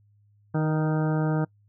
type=harmonic tone with a mistuned harmonic; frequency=155.56 Hz; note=D#3; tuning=in tune; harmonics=1 / 2 / 3 / 4 / 5 / 6 / 8 / 9 / 10; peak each=-23 / -29 / -33 / -35 / -37 / -39 / -41 / -42 / -43 dBFS; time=0.54-1.45 s; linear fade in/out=10 ms; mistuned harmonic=3; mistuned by=+17 cents; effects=noise-tail reverb RT60 0.1 s tail -25 dB re dry + added 103 Hz sine -58 dBFS peak until 1.68 s